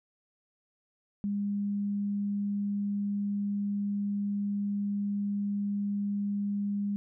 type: tone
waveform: sine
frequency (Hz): 202.7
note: G#3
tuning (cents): -42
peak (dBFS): -28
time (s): 1.24-6.96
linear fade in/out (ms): 0
effects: none